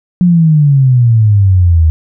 sine exponential sweep, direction down, 181.8 to 77.78 Hz, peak -4 dBFS, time 0.21-1.9 s, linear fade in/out 0 ms, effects none

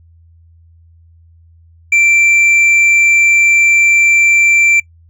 sine tone with hard clipping, 2349 Hz, D7, in tune, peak -8 dBFS, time 1.92-4.8 s, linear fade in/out 5 ms, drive 4 dB, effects noise-tail reverb RT60 0.1 s tail -25 dB re dry + added 83 Hz sine -42 dBFS peak until 5.09 s

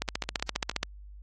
two click trains, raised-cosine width 0.2 ms, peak -24 / -11 dBFS, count 5 / 13, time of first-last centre 0.08-0.714 / 0.02-0.831 s, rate 6.31 / 14.8 Hz, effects added 50 Hz sine -44 dBFS peak until 1.22 s + AAC 32 kbps

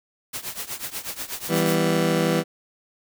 white noise with tremolo, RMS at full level -29 dBFS, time 0.33-1.76 s, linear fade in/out 10 ms, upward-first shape triangle, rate 8.2 Hz, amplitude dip 90%
20% pulse chord, E minor, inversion none, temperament just, 164.81 / 197.78 / 247.2 Hz, E3 / G3 / B3, 0 / +16 / +2 cents, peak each -17 / -20 / -22 dBFS, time 1.48-2.44 s, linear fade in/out 50 ms
effects none

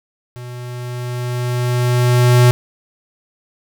square tone with level ramp, 123 Hz, B2, 7 cents flat, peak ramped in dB -30 to -7 dBFS, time 0.36-2.51 s, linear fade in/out 0 ms, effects none

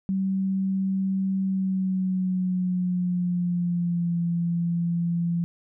sine tone with pitch glide, 191.7 to 170.79 Hz, G3 to F3, -38 to -38 cents, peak -22 dBFS, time 0.09-5.44 s, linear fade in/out 0 ms, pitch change -200 cents, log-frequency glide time 1.42-4.19 s, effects none

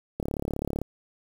click train, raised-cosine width 2 ms, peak -16 dBFS, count 23, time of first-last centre 0.2-0.816 s, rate 35.7 Hz, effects 7-bit

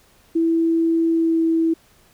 sine tone with pitch glide, 329.6 to 326.9 Hz, E4 to E4, 0 to -14 cents, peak -15 dBFS, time 0.35-1.74 s, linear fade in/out 10 ms, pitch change -14 cents, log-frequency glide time 1.1-1.41 s, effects pink hiss -55 dBFS RMS until 2.13 s

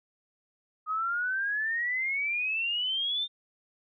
sine exponential sweep, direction up, 1244.5 to 3630 Hz, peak -27 dBFS, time 0.86-3.28 s, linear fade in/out 50 ms, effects none

